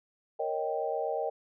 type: chord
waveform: sine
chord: Eb dominant seventh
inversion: second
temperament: equal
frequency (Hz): 466.2 / 554.4 / 622.3 / 784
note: Bb4 / Db5 / Eb5 / G5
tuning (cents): 0 / 0 / 0 / 0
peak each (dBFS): -34 / -36 / -34 / -35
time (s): 0.39-1.3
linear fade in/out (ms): 10
effects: none